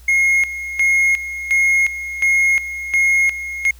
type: tone with tremolo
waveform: triangle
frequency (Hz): 2152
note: C7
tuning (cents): +48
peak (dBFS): -10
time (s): 0.08-3.71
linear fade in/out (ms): 5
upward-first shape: square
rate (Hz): 1.4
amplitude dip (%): 75
effects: added 60 Hz sine -40 dBFS peak until 3.79 s + white hiss -51 dBFS RMS until 3.79 s

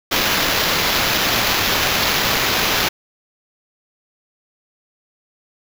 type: noise with sample-and-hold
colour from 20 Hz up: violet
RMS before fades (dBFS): -18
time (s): 0.11-2.89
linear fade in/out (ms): 10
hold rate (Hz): 8820
effects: none

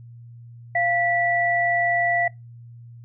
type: tone pair together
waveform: sine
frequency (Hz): 694 / 1960.5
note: F5 / B6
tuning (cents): -11 / -13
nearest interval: octave + tritone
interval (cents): 1798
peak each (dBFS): -21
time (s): 0.75-2.28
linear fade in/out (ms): 5
effects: noise-tail reverb RT60 0.2 s tail -23 dB re dry + added 118 Hz sine -40 dBFS peak until 3.04 s

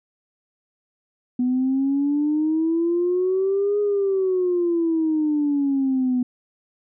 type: exponential two-way sweep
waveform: sine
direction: up then down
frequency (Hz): 246.9 to 415.3 to 246.9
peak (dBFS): -17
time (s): 1.39-6.23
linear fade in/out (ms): 5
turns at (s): 3.8
effects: tanh soft clip ceiling -13 dBFS

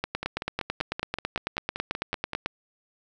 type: two click trains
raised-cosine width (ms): 0.3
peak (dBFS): -15 / -11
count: 12 / 23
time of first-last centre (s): 0.23-2.333 / 0.04-2.46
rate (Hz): 5.23 / 9.09
effects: none

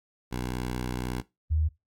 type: tone pair in turn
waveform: 10% pulse / sine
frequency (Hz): 61.9 / 77.99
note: B1 / D#2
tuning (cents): +5 / +5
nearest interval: major third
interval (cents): 400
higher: second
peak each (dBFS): -22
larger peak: neither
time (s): 0.31-1.22 / 1.5-1.69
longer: first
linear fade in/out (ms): 20
effects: noise-tail reverb RT60 0.2 s tail -19 dB re dry + AAC 64 kbps

